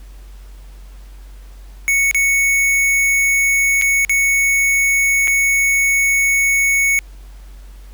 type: tone with dropouts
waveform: square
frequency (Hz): 2217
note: C#7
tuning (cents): 0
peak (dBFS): -13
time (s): 1.88-6.99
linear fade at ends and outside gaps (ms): 0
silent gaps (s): 2.112-2.146 / 3.814-3.821 / 4.049-4.095 / 5.274-5.279
effects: added 47 Hz sine -34 dBFS peak until 7.93 s + pink hiss -50 dBFS RMS until 7.93 s